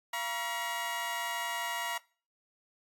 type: tone cluster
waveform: 20% pulse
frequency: 687 / 955 / 1126 Hz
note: F5 / A#5 / C#6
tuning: -29 / +42 / +27 cents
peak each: -35 / -29 / -38 dBFS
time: 0.13-1.98 s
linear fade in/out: 5 ms
effects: noise-tail reverb RT60 0.4 s tail -23 dB re dry + AAC 64 kbps